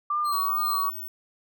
sine tone with vibrato, 1171 Hz, D6, 5 cents flat, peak -23 dBFS, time 0.1-0.9 s, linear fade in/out 5 ms, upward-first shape sine, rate 2.4 Hz, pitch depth 49 cents each way
sawtooth tone with tremolo, 4186 Hz, C8, in tune, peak -31 dBFS, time 0.24-0.89 s, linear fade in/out 20 ms, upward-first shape sine, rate 2.6 Hz, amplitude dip 100%
sine tone, 15804 Hz, B9, in tune, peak -33 dBFS, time 0.32-1.08 s, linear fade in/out 2 ms
effects none

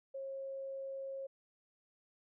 sine tone, 541 Hz, C#5, 42 cents flat, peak -40 dBFS, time 0.14-1.27 s, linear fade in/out 10 ms, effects none

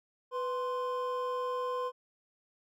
triangle tone pair together, 497 / 1044 Hz, B4 / C6, +11 / -4 cents, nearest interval octave + minor second, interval 1285 cents, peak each -32 / -33 dBFS, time 0.31-1.92 s, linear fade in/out 50 ms, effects none

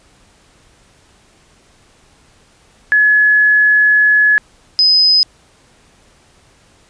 sine tone pair in turn, 1700 / 5036 Hz, G#6 / D#8, +40 / +20 cents, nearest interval octave + perfect fifth, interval 1880 cents, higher second, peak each -7 dBFS, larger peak neither, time 2.92-4.38 / 4.79-5.23 s, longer first, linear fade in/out 0 ms, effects pink hiss -50 dBFS RMS until 6.89 s + resampled to 22050 Hz

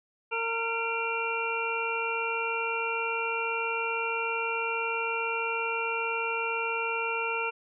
harmonic tone with a mistuned harmonic, 457.7 Hz, A#4, 32 cents flat, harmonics 1 / 2 / 3 / 5 / 6, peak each -34 / -34 / -34 / -34 / -34 dBFS, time 0.31-7.51 s, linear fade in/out 20 ms, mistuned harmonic 5, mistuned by +59 cents, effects none

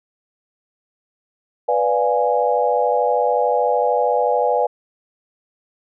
sine chord, B diminished seventh, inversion none, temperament equal, 493.9 / 587.3 / 698.5 / 830.6 Hz, B4 / D5 / F5 / Ab5, 0 / 0 / 0 / 0 cents, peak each -19 / -21 / -22 / -20 dBFS, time 1.68-4.67 s, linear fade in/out 10 ms, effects none

